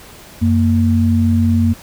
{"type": "tone pair together", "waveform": "sine", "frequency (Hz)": [91.83, 231.1], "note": ["F#2", "A#3"], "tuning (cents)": [-13, -15], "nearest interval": "octave + major third", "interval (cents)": 1598, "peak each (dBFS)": -13, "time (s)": [0.41, 1.74], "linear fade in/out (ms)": 20, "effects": ["pink hiss -39 dBFS RMS until 1.82 s"]}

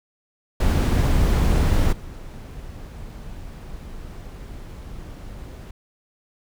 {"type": "noise with level steps", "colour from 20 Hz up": "brown", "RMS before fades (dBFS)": [-18, -36], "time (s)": [0.6, 5.71], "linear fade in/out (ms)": 5, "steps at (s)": 1.92, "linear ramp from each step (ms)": 10, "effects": []}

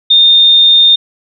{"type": "tone", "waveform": "sine", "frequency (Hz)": 3642, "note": "A#7", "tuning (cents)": -41, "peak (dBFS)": -3, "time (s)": [0.1, 0.96], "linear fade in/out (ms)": 10, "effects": []}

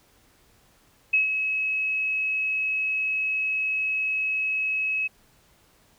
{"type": "tone with ADSR envelope", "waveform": "sine", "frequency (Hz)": 2569, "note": "E7", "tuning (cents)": -45, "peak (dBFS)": -16, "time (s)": [1.13, 5.08], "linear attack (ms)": 9, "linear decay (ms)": 130, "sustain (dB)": -7, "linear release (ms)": 16, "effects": ["pink hiss -60 dBFS RMS until 5.98 s"]}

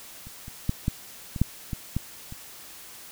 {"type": "clicks", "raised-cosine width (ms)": 5, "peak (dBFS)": [-30, -27, -11, -11, -20, -7, -17, -13, -26], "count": 9, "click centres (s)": [0.27, 0.481, 0.694, 0.881, 1.362, 1.416, 1.732, 1.966, 2.324], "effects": ["white hiss -45 dBFS RMS until 3.11 s"]}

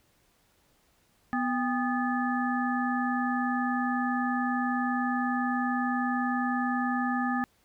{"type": "harmonic tone with a mistuned harmonic", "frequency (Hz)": 246.9, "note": "B3", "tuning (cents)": 0, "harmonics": [1, 3, 5, 7], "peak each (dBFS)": [-28, -32, -34, -34], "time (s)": [1.33, 7.44], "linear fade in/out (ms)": 0, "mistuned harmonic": 3, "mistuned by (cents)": 130, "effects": ["pink hiss -67 dBFS RMS until 7.64 s"]}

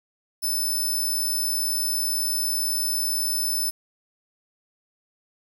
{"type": "tone", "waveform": "5% pulse", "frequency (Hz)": 5274, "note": "E8", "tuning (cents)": 0, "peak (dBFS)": -17, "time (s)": [0.42, 3.71], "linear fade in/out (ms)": 20, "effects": ["9-bit"]}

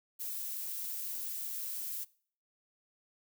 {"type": "noise", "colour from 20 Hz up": "violet", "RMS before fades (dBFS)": -39, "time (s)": [0.19, 2.05], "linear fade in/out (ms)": 20, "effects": ["noise-tail reverb RT60 0.5 s tail -22 dB re dry"]}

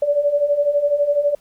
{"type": "beating tone pair", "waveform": "sine", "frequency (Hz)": [570, 582], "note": ["C#5", "D5"], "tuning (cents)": [48, -16], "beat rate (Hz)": 12, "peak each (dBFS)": [-21, -16], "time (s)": [0.02, 1.35], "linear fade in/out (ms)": 5, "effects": ["pink hiss -57 dBFS RMS until 1.4 s"]}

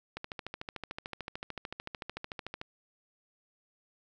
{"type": "click train", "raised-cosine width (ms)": 0.3, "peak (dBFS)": -22, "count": 34, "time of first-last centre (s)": [0.17, 2.614], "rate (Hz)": 13.5, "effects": []}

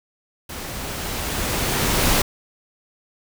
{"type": "noise with level ramp", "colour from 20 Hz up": "pink", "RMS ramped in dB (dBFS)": [-33, -17], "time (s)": [0.49, 2.22], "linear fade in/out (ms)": 5, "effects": []}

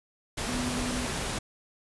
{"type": "tone in noise", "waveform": "sine", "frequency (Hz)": 247.9, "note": "B3", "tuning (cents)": 7, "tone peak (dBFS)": -32, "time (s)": [0.48, 1.07], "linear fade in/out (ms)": 10, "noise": "pink", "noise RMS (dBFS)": -32, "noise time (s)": [0.37, 1.39], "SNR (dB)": -3, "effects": ["resampled to 24000 Hz"]}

